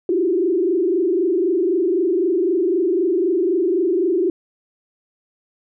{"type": "tone with frequency modulation", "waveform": "sine", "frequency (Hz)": 358.1, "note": "F4", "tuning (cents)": 43, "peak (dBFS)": -15, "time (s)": [0.09, 4.3], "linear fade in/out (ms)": 2, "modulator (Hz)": 23.9, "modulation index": 1.5, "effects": []}